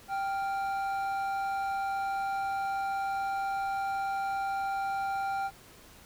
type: tone pair together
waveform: triangle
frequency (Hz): 784 / 1396.9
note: G5 / F6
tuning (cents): 0 / 0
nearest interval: minor seventh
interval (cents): 1000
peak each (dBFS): -28 / -36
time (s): 0.08-5.51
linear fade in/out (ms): 50
effects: pink hiss -54 dBFS RMS until 6.05 s